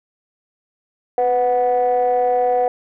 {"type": "ring-modulated tone", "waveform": "triangle", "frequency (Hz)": 120, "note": "B2", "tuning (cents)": -49, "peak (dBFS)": -8, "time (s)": [1.18, 2.68], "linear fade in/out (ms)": 0, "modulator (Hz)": 618, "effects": ["tanh soft clip ceiling -8 dBFS"]}